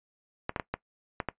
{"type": "clicks", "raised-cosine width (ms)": 0.5, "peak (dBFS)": -15, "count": 6, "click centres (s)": [0.494, 0.562, 0.598, 0.74, 1.202, 1.287], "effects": ["noise-tail reverb RT60 0.1 s tail -19 dB re dry", "resampled to 8000 Hz"]}